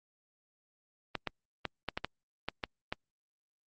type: clicks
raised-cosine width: 0.3 ms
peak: -17 dBFS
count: 9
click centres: 1.153 / 1.273 / 1.653 / 1.887 / 1.975 / 2.046 / 2.486 / 2.638 / 2.925 s
effects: Opus 48 kbps